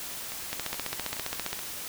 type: two click trains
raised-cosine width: 0.2 ms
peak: -13 / -20 dBFS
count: 16 / 4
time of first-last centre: 0.53-1.53 / 0.32-1.591 s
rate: 15 / 2.36 Hz
effects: white hiss -38 dBFS RMS until 1.88 s